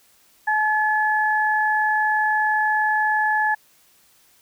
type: tone pair together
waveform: sine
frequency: 857 / 1714 Hz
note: A5 / A6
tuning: -46 / -46 cents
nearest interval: octave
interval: 1200 cents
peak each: -20 dBFS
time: 0.47-3.55 s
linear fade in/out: 10 ms
effects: white hiss -57 dBFS RMS until 4.41 s